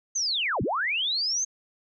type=linear two-way sweep; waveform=sine; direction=down then up; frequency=6450 to 73.42 to 6450 Hz; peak=-24 dBFS; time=0.15-1.45 s; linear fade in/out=10 ms; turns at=0.62 s; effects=none